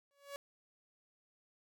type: tone with exponential growth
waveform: sawtooth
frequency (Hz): 564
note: C#5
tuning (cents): +30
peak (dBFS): -36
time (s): 0.11-0.36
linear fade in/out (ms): 0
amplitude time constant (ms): 53
effects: none